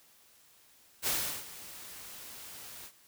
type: noise with ADSR envelope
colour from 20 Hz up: white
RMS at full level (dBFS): -30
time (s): 1.02-2.92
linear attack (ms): 49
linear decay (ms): 370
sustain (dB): -17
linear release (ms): 65
effects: white hiss -62 dBFS RMS until 3.07 s